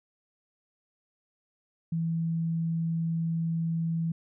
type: tone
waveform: sine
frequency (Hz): 164.81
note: E3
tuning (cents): 0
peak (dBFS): -26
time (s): 1.92-4.12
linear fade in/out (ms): 5
effects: none